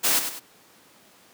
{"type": "noise with echo", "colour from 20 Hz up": "white", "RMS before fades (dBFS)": -21, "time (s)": [0.03, 0.2], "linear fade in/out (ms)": 20, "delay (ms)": 100, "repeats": 2, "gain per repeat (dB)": -8, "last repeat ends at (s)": 0.4, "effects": ["pink hiss -54 dBFS RMS until 1.33 s", "high-pass 200 Hz 12 dB/octave"]}